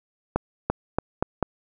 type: accelerating click train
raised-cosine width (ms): 1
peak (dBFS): -7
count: 5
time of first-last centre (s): 0.36-1.427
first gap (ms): 340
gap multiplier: 0.84
effects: none